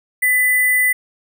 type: tone with sample-and-hold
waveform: sine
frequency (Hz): 2000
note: B6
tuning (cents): +21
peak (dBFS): -12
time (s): 0.22-0.93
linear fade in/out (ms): 10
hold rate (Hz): 11025
effects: none